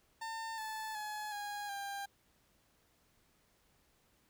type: tone with pitch steps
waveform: 30% pulse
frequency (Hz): 900 / 873.4 / 847.5 / 822.4 / 798.1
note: A5 / A5 / G#5 / G#5 / G5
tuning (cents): +39 / -13 / +35 / -17 / +31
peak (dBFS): -37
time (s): 0.21-2.06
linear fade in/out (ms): 10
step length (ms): 370
effects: pink hiss -72 dBFS RMS until 4.29 s